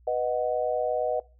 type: chord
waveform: sine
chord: B major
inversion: none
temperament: equal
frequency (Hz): 493.9 / 622.3 / 740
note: B4 / D#5 / F#5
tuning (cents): 0 / 0 / 0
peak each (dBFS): -28 / -27 / -30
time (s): 0.07-1.2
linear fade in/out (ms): 5
effects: noise-tail reverb RT60 0.3 s tail -21 dB re dry + added 60 Hz sine -54 dBFS peak until 1.39 s